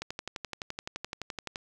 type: click train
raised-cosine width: 0.2 ms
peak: -18 dBFS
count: 19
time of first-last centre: 0.02-1.558 s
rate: 11.7 Hz
effects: none